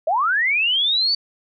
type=linear sweep; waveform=sine; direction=up; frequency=590 to 4600 Hz; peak=-16 dBFS; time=0.07-1.15 s; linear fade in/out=5 ms; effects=none